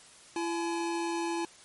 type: tone pair together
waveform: square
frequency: 337.7 / 851 Hz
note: E4 / G#5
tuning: +42 / +42 cents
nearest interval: octave + major third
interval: 1600 cents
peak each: -32 / -36 dBFS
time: 0.36-1.45 s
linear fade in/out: 2 ms
effects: white hiss -54 dBFS RMS until 1.64 s + MP3 48 kbps